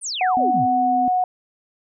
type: exponential sweep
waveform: sine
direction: down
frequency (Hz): 9930 to 90.8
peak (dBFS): -24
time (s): 0.01-0.67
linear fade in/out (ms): 50
type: tone with pitch glide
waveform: sine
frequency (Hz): 740 to 733.6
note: F#5 to F#5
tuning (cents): 0 to -15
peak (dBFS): -16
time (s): 0.21-1.24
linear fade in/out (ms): 2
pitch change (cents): -15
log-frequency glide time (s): 0.72-0.96
type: tone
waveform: sine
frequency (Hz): 255.6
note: C4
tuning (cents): -40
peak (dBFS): -23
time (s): 0.37-1.08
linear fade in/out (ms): 0
effects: none

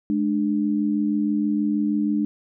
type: tone pair together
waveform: sine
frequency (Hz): 211 / 297.3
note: G#3 / D4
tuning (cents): +28 / +21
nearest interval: tritone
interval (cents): 593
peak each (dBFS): -22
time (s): 0.1-2.25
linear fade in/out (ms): 0
effects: none

